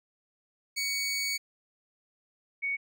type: tone pair in turn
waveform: 20% pulse / sine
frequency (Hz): 2240 / 2230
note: C#7 / C#7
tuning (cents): +18 / +10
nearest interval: unison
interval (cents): 8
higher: first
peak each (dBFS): -24 / -28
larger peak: first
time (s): 0.76-1.38 / 2.62-2.77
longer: first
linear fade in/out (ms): 20
effects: none